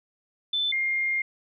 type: tone pair in turn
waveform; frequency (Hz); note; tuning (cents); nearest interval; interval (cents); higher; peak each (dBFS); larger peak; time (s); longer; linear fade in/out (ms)
sine; 3522 / 2120; A7 / C7; +1 / +22; major sixth; 879; first; -23; neither; 0.53-0.72 / 0.72-1.22; second; 5
effects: none